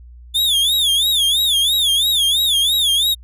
45% pulse tone with vibrato, 3500 Hz, A7, 10 cents flat, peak -13 dBFS, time 0.34-3.15 s, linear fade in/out 20 ms, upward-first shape sine, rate 3 Hz, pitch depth 160 cents each way, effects added 60 Hz sine -37 dBFS peak until 3.23 s + resampled to 32000 Hz

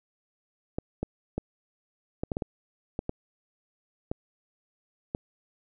clicks, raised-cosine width 2 ms, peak -16 dBFS, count 11, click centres 0.785 / 1.03 / 1.38 / 2.235 / 2.318 / 2.369 / 2.422 / 2.991 / 3.094 / 4.115 / 5.149 s, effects none

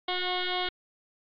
sine tone with frequency modulation, 1454 Hz, F#6, 31 cents flat, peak -27 dBFS, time 0.08-0.69 s, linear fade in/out 5 ms, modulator 363 Hz, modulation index 6.5, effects AAC 48 kbps

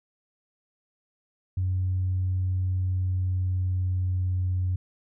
sine tone with pitch glide, 92.5 to 91.49 Hz, F#2 to F#2, 0 to -19 cents, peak -22 dBFS, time 1.57-4.76 s, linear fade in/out 5 ms, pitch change -19 cents, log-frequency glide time 2.67-4.61 s, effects tanh soft clip ceiling -19 dBFS

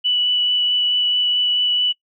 sine tone with vibrato, 2960 Hz, F#7, in tune, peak -15 dBFS, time 0.04-1.93 s, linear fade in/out 20 ms, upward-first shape triangle, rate 4.6 Hz, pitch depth 10 cents each way, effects noise-tail reverb RT60 0.1 s tail -22 dB re dry

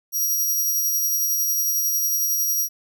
10% pulse tone with tremolo, 5730 Hz, F8, 44 cents sharp, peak -13 dBFS, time 0.12-2.69 s, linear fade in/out 50 ms, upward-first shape sine, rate 11 Hz, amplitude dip 25%, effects none

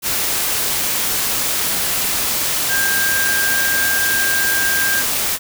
sine tone in noise, 1596 Hz, G6, 31 cents sharp, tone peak -17 dBFS, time 2.68-5.04 s, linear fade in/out 50 ms, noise white, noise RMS -19 dBFS, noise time 0.02-5.39 s, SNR -1 dB, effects none

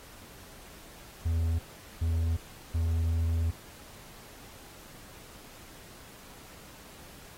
triangle tone bursts at uneven times, 82.41 Hz, E2, in tune, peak -23 dBFS, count 3, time 1.25-1.59 / 2.01-2.37 / 2.74-3.51 s, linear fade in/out 10 ms, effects pink hiss -51 dBFS RMS until 7.37 s + AAC 48 kbps

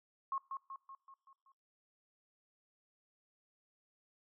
sine tone with echo, 1082 Hz, C#6, 42 cents flat, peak -34 dBFS, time 0.32-0.38 s, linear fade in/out 2 ms, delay 190 ms, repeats 6, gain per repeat -5 dB, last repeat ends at 1.52 s, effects noise-tail reverb RT60 0.7 s tail -23 dB re dry

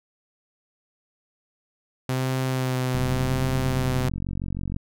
sawtooth tone with vibrato, 129 Hz, C3, 24 cents flat, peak -19 dBFS, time 2.09-4.09 s, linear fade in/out 2 ms, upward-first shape sine, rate 0.88 Hz, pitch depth 20 cents each way
click train, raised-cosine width 5 ms, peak -18 dBFS, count 85, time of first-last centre 2.95-4.764 s, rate 46.3 Hz
effects none

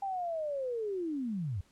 sine linear sweep, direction down, 800 to 82.5 Hz, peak -32 dBFS, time 0.02-1.61 s, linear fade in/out 5 ms, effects pink hiss -67 dBFS RMS until 1.71 s + low-pass 10000 Hz 12 dB/octave

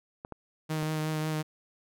clicks, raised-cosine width 1 ms, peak -25 dBFS, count 3, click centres 0.249 / 0.323 / 0.828 s
sawtooth tone with vibrato, 155.56 Hz, D#3, in tune, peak -25 dBFS, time 0.69-1.43 s, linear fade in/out 20 ms, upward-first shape triangle, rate 5.5 Hz, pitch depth 19 cents each way
effects none

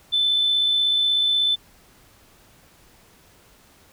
sine tone with amplitude modulation, 3520 Hz, A7, in tune, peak -15 dBFS, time 0.12-1.56 s, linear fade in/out 20 ms, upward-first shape sine, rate 56.4 Hz, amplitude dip 30%, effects tanh soft clip ceiling -11 dBFS + pink hiss -54 dBFS RMS until 3.92 s

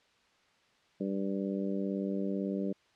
harmonic tone, 98 Hz, G2, in tune, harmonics 2 / 3 / 4 / 5 / 6, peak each -33 / -37 / -39 / -41 / -43 dBFS, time 1-2.73 s, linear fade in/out 10 ms, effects white hiss -67 dBFS RMS until 2.95 s + low-pass 4000 Hz 12 dB/octave

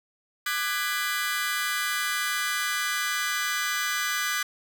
sawtooth chord, G# half-diminished seventh, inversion second, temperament just, 1196.1 / 1495.1 / 1661.2 / 1993.5 Hz, D6 / F#6 / G#6 / B6, +31 / +18 / 0 / +16 cents, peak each -28 dBFS, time 0.46-4.43 s, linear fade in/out 5 ms, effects none

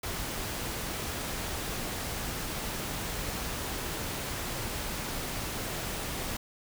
pink noise, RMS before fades -35 dBFS, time 0.03-6.37 s, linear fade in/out 5 ms, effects none

